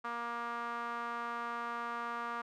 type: tone with band-pass filter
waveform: sawtooth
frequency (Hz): 235.9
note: A#3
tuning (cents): +21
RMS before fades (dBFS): -39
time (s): 0.04-2.42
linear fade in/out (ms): 10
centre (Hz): 1200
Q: 3.3
effects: none